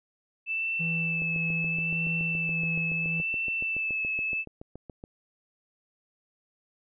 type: tone with vibrato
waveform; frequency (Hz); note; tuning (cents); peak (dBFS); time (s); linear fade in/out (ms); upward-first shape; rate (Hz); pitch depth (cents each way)
sine; 2637; E7; 0; -27; 0.46-4.45; 50; sine; 0.75; 26
type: tone with tremolo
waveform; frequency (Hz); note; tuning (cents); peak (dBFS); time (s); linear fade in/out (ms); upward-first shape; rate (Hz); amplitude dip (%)
triangle; 164.81; E3; 0; -28; 0.79-3.22; 20; sine; 1.7; 30
type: click train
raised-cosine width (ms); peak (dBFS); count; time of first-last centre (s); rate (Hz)
2; -28; 28; 1.22-5.039; 7.07
effects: none